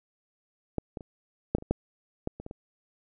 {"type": "clicks", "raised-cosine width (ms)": 2, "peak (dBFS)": [-15, -22, -30, -10, -26, -28, -11, -16, -26, -26, -26], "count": 11, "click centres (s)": [0.783, 0.972, 1.008, 1.55, 1.584, 1.624, 1.71, 2.274, 2.4, 2.464, 2.511], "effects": []}